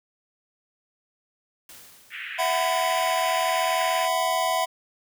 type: noise with exponential decay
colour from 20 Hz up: white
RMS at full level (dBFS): -44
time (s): 1.69-3.17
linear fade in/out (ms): 2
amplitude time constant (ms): 320
type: band-pass noise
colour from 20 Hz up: pink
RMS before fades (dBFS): -35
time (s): 2.1-4.09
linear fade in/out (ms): 50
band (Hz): 1600 to 2900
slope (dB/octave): 48
type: chord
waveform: square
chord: E suspended second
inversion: none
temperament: equal with one note detuned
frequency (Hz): 659.3 / 740 / 1005.6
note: E5 / F#5 / B5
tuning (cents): 0 / 0 / +31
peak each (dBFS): -27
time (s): 2.38-4.66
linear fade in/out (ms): 20
effects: none